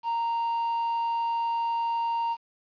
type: tone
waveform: triangle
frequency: 928 Hz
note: A#5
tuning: 8 cents flat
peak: -23 dBFS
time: 0.03-2.37 s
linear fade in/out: 50 ms
effects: resampled to 11025 Hz + 9-bit